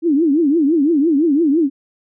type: tone with vibrato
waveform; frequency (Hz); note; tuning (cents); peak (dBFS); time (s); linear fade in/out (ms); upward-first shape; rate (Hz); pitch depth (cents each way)
sine; 305.8; D#4; -30; -11; 0.02-1.7; 50; triangle; 5.9; 250
effects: none